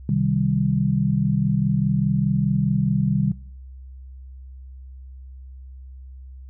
sine chord, C minor, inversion none, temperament equal, 130.81 / 155.56 / 196 Hz, C3 / Eb3 / G3, 0 / 0 / 0 cents, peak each -22 dBFS, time 0.09-3.32 s, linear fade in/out 2 ms, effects noise-tail reverb RT60 0.6 s tail -21 dB re dry + added 65 Hz sine -37 dBFS peak until 6.49 s

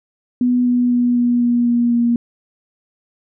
sine tone with pitch steps, 246.9 / 245.2 / 243.5 / 241.8 / 240.1 / 238.5 / 236.8 Hz, B3 / B3 / B3 / B3 / B3 / A#3 / A#3, 0 / -12 / -24 / -36 / -49 / +40 / +27 cents, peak -12 dBFS, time 0.41-2.16 s, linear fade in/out 2 ms, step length 250 ms, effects none

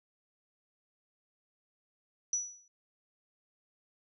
sine tone with exponential decay, 5900 Hz, F#8, 6 cents flat, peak -26 dBFS, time 2.33-2.68 s, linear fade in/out 2 ms, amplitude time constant 75 ms, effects none

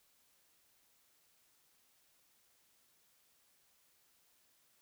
silence, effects white hiss -72 dBFS RMS until 4.81 s

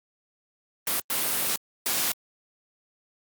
white noise bursts at uneven times, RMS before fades -26 dBFS, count 3, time 0.87-1 / 1.1-1.56 / 1.86-2.12 s, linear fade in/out 2 ms, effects high-pass 150 Hz 12 dB/octave + Opus 32 kbps

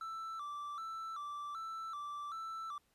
triangle tone with vibrato, 1244.5 Hz, D#6, in tune, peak -39 dBFS, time 0.01-2.78 s, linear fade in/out 2 ms, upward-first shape square, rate 1.3 Hz, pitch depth 110 cents each way, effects pink hiss -75 dBFS RMS until 2.94 s + resampled to 32000 Hz

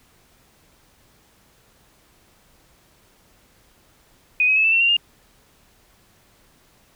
sine tone with pitch steps, 2489 / 2541 / 2595 / 2649 / 2705 / 2762 / 2820 Hz, D#7 / D#7 / E7 / E7 / E7 / F7 / F7, 0 / +36 / -28 / +8 / +44 / -20 / +16 cents, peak -14 dBFS, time 4.4-4.967 s, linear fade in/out 2 ms, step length 81 ms, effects pink hiss -57 dBFS RMS until 6.95 s

